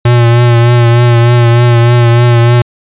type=tone with vibrato; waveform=square; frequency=119.2 Hz; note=A#2; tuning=39 cents sharp; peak=-4 dBFS; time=0.05-2.62 s; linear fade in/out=5 ms; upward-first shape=triangle; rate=3.3 Hz; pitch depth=37 cents each way; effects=resampled to 8000 Hz